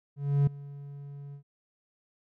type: tone with ADSR envelope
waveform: triangle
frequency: 141.8 Hz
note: C#3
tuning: 40 cents sharp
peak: -17 dBFS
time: 0.16-1.43 s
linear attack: 310 ms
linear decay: 5 ms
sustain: -21 dB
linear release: 91 ms
effects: none